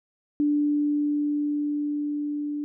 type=tone with level ramp; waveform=sine; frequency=293.7 Hz; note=D4; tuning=in tune; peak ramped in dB=-19 to -27 dBFS; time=0.4-2.64 s; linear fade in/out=0 ms; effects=none